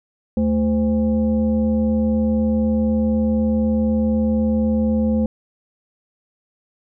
sine tone with frequency modulation, 220 Hz, A3, in tune, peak -15 dBFS, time 0.37-5.26 s, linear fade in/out 2 ms, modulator 296 Hz, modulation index 0.7, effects none

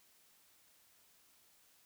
silence, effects white hiss -68 dBFS RMS until 1.85 s

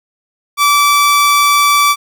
sawtooth tone, 1158 Hz, D6, 25 cents flat, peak -4 dBFS, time 0.57-1.96 s, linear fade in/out 50 ms, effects none

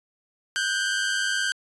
sawtooth tone pair together, 1480 / 1579.4 Hz, F#6 / G6, 0 / +13 cents, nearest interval minor second, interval 113 cents, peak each -25 / -21 dBFS, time 0.56-1.52 s, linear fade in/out 0 ms, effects resampled to 22050 Hz

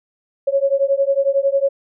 sine beating tone pair, 546 / 557 Hz, C#5 / C#5, -26 / +8 cents, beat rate 11 Hz, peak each -17 dBFS, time 0.47-1.69 s, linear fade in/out 10 ms, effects none

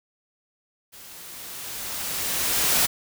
white noise with level ramp, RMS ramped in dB -45 to -19 dBFS, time 0.92-2.87 s, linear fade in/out 20 ms, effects none

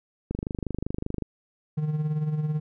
click train, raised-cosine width 3 ms, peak -16 dBFS, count 24, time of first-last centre 0.31-1.223 s, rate 25.2 Hz
triangle tone with tremolo, 152.7 Hz, D#3, 32 cents flat, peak -20 dBFS, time 1.77-2.6 s, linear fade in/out 10 ms, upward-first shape sine, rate 18 Hz, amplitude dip 55%
effects none

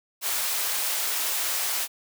white high-pass noise, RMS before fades -27 dBFS, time 0.21-1.88 s, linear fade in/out 50 ms, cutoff 580 Hz, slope 12 dB/octave, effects none

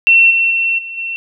sine tone with level steps, 2708 Hz, E7, 46 cents sharp, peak -5 / -10 / -12 / -24 / -19 dBFS, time 0.07-1.16 s, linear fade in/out 0 ms, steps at 0.3 / 0.5 / 0.78 / 0.97 s, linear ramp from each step 10 ms, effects none

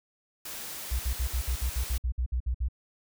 white noise, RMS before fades -39 dBFS, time 0.45-1.98 s, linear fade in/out 5 ms
sine tone bursts, 61.74 Hz, B1, in tune, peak -25 dBFS, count 13, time 0.91-2.686 s, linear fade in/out 10 ms, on 84 ms, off 57 ms
effects none

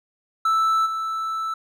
triangle tone with level steps, 1318.5 Hz, E6, in tune, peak -15 / -22 dBFS, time 0.45-1.54 s, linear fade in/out 5 ms, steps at 0.85 s, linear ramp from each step 20 ms, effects none

